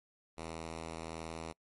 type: tone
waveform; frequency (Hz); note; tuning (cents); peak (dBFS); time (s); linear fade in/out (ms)
5% pulse; 81.5; E2; -19; -30; 0.37-1.53; 20
effects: noise-tail reverb RT60 0.1 s tail -26 dB re dry + MP3 48 kbps